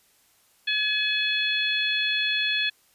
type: harmonic tone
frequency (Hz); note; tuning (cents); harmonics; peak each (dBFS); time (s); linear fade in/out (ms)
850; G#5; +40; 2 / 3 / 4 / 5; -28 / -27 / -26 / -33; 0.67-2.7; 10
effects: white hiss -62 dBFS RMS until 2.94 s + resampled to 32000 Hz